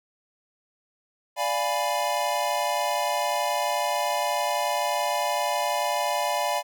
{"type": "chord", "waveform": "square", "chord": "D diminished seventh", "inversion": "none", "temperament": "equal", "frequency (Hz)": [587.3, 698.5, 830.6, 987.8], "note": ["D5", "F5", "Ab5", "Cb6"], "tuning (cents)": [0, 0, 0, 0], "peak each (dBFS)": -30, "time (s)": [1.36, 6.63], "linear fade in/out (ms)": 50, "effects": []}